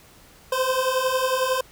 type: beating tone pair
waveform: 25% pulse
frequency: 510 / 521 Hz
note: C5 / C5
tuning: -44 / -7 cents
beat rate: 11 Hz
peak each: -21 / -19 dBFS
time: 0.52-1.61 s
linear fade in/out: 5 ms
effects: pink hiss -51 dBFS RMS until 1.71 s